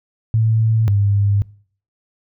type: tone pair in turn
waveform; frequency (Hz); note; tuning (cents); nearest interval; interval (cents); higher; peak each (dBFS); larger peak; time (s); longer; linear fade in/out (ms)
sine; 111.4 / 100.98; A2 / G#2; +22 / -48; major second; 170; first; -12; neither; 0.34-0.88 / 0.88-1.42; neither; 0
effects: noise-tail reverb RT60 0.5 s tail -23 dB re dry